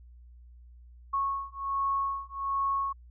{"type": "beating tone pair", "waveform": "sine", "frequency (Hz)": [1100, 1101.3], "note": ["C#6", "C#6"], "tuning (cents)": [-14, -12], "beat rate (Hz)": 1.3, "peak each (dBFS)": [-31, -31], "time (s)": [1.13, 2.93], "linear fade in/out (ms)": 10, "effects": ["added 60 Hz sine -49 dBFS peak until 3.1 s"]}